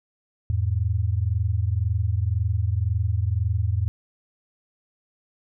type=tone pair together; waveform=sine; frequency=84.88 / 106.8 Hz; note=F2 / G#2; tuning=-49 / +49 cents; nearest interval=major third; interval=398 cents; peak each=-23 dBFS; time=0.5-3.88 s; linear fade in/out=0 ms; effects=none